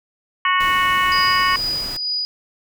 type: harmonic tone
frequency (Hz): 367.9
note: F#4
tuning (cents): -10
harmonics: 3 / 4 / 5 / 6 / 7 / 8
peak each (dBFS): -17 / -28 / -21 / -23 / -32 / -25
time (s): 0.45-1.56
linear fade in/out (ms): 2
type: noise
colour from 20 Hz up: pink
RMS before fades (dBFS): -33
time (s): 0.6-1.97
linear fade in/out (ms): 5
type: tone with tremolo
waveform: sine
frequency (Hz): 4928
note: D#8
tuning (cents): -17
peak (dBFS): -19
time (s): 1.12-2.25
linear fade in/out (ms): 0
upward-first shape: sine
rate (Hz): 2.2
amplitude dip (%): 50
effects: none